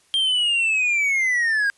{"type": "linear sweep", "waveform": "triangle", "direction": "down", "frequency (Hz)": [3201, 1600], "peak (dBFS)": -16, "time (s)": [0.14, 1.7], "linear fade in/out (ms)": 0, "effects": ["white hiss -59 dBFS RMS until 1.77 s", "resampled to 24000 Hz"]}